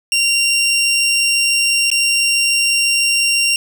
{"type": "tone with dropouts", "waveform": "20% pulse", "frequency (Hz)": 2766, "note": "F7", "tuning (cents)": -17, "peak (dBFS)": -8, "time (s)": [0.12, 3.56], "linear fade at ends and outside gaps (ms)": 1, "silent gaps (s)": [1.902, 1.915], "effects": []}